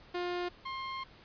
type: tone pair in turn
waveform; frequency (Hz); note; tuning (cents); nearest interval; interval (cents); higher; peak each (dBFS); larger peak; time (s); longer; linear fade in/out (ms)
sawtooth; 354.4 / 1062; F4 / C6; +25 / +25; octave + perfect fifth; 1900; second; -29 / -33; first; 0.14-0.49 / 0.65-1.04; second; 10
effects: pink hiss -57 dBFS RMS until 1.24 s + resampled to 11025 Hz